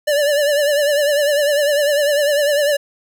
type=tone with vibrato; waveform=square; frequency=582 Hz; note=D5; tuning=16 cents flat; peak=-14 dBFS; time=0.07-2.77 s; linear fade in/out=10 ms; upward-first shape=triangle; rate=10 Hz; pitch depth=75 cents each way; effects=none